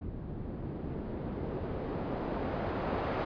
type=noise with low-pass filter sweep; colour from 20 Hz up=white; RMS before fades=-36 dBFS; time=0.01-3.25 s; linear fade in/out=10 ms; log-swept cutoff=200 to 870 Hz; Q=0.77; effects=resampled to 11025 Hz